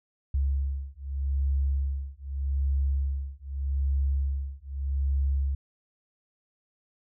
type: beating tone pair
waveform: sine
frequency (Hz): 68.3 / 69.12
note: C#2 / C#2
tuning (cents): -25 / -4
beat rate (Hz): 0.82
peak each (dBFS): -28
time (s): 0.34-5.55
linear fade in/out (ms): 5
effects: none